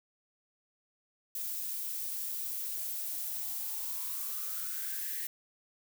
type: noise with high-pass filter sweep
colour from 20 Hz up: violet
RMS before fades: -37 dBFS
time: 1.35-5.27 s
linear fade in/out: 2 ms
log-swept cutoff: 250 to 1900 Hz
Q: 8.7
effects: none